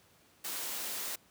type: high-pass noise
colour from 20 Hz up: white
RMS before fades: -38 dBFS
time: 0.44-1.16 s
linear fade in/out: 10 ms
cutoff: 230 Hz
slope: 12 dB/octave
effects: pink hiss -64 dBFS RMS until 1.3 s + high-pass 100 Hz 12 dB/octave